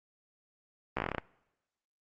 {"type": "slowing click train", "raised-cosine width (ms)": 0.5, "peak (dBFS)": -16, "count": 10, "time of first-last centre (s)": [0.97, 1.182], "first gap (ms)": 15, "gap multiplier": 1.11, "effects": ["noise-tail reverb RT60 0.9 s tail -23 dB re dry", "Opus 24 kbps"]}